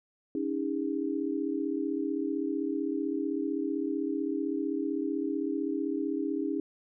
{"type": "tone cluster", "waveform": "sine", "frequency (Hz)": [280.8, 316.5, 406], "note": ["C#4", "D#4", "G#4"], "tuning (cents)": [22, 30, -39], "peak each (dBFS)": [-32, -32, -35], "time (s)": [0.35, 6.6], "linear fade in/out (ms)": 2, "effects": []}